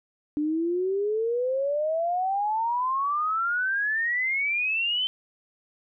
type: exponential sweep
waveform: sine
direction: up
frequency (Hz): 293.3 to 3100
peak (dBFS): -23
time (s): 0.37-5.07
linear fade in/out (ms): 0
effects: none